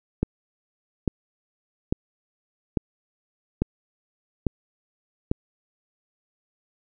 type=click train; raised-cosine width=3 ms; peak=-8 dBFS; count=7; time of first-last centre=0.23-5.315 s; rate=1.18 Hz; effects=none